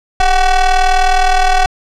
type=ring-modulated tone; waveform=45% pulse; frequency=379.8 Hz; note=F#4; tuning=45 cents sharp; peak=-5 dBFS; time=0.2-1.66 s; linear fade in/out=2 ms; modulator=360 Hz; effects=low-pass 6000 Hz 12 dB/octave